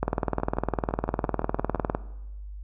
two click trains, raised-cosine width 1 ms, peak -21 / -10 dBFS, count 9 / 39, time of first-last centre 0.4-1.758 / 0.03-1.949 s, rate 5.89 / 19.8 Hz, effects noise-tail reverb RT60 1.0 s tail -18 dB re dry + added 50 Hz sine -36 dBFS peak until 2.63 s

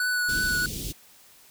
square tone with vibrato, 1480 Hz, F#6, in tune, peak -24 dBFS, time 0-0.66 s, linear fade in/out 2 ms, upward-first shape triangle, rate 3 Hz, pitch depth 17 cents each way
pink band-stop noise, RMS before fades -33 dBFS, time 0.28-0.93 s, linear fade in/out 20 ms, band 390 to 3300 Hz, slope 24 dB/octave
effects white hiss -54 dBFS RMS until 1.5 s

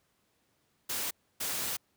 white noise bursts at uneven times, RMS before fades -34 dBFS, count 2, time 0.89-1.11 / 1.4-1.77 s, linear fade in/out 10 ms, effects pink hiss -73 dBFS RMS until 1.96 s + high-pass 80 Hz 12 dB/octave

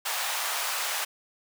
pink high-pass noise, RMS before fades -30 dBFS, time 0.05-1.05 s, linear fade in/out 10 ms, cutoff 740 Hz, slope 24 dB/octave, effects none

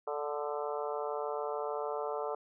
harmonic tone with a mistuned harmonic, 146.83 Hz, D3, in tune, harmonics 3 / 4 / 5 / 6 / 7 / 8 / 9, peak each -37 / -39 / -41 / -43 / -44 / -45 / -46 dBFS, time 0.07-2.35 s, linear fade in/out 5 ms, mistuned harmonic 8, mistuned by +27 cents, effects none

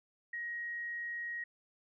sine tone, 1888 Hz, A#6, 22 cents sharp, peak -37 dBFS, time 0.33-1.44 s, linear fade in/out 5 ms, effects none

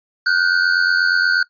square tone pair together, 1448 / 1536.4 Hz, F#6 / G6, -38 / -35 cents, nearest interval minor second, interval 103 cents, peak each -17 dBFS, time 0.26-1.43 s, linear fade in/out 5 ms, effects noise-tail reverb RT60 0.1 s tail -19 dB re dry + resampled to 11025 Hz

